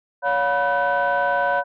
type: tone cluster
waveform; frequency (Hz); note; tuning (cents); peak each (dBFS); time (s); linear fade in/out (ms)
sine; 564 / 713 / 979 / 1515; C#5 / F5 / B5 / F#6; +30 / +36 / -15 / +40; -22; 0.22-1.64; 50
effects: tanh soft clip ceiling -12 dBFS